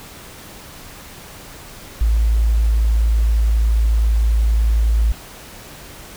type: tone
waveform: sine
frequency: 55.3 Hz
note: A1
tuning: 9 cents sharp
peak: -12 dBFS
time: 2.01-5.12 s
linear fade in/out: 0 ms
effects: pink hiss -38 dBFS RMS until 6.16 s